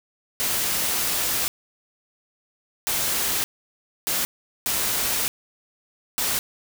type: noise bursts at uneven times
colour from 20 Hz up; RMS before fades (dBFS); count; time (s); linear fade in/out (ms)
white; -24; 5; 0.4-1.48 / 2.87-3.44 / 4.07-4.25 / 4.66-5.28 / 6.18-6.39; 0
effects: none